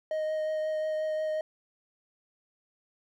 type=tone with vibrato; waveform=triangle; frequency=622.3 Hz; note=D#5; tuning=in tune; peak=-26 dBFS; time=0.11-1.41 s; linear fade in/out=2 ms; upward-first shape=triangle; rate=5.6 Hz; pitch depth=12 cents each way; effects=none